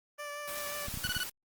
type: tone with vibrato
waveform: 15% pulse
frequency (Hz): 585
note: D5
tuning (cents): -7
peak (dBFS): -32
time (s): 0.18-0.88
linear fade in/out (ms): 20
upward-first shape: triangle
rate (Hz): 5.6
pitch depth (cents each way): 19
type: noise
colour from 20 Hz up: white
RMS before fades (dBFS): -41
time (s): 0.47-1.3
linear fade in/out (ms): 10
type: clicks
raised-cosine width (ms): 5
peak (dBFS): -28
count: 6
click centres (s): 0.884 / 0.941 / 0.974 / 1.05 / 1.091 / 1.167
type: tone bursts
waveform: 20% pulse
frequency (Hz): 1480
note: F#6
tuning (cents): 0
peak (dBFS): -26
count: 4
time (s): 1.04-1.232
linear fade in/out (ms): 0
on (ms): 30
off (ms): 24
effects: Opus 24 kbps